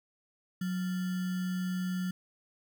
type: tone with sample-and-hold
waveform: sine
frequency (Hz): 183.1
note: F#3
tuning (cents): -18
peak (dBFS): -30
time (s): 0.61-2.11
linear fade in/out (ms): 5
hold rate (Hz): 1575
effects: none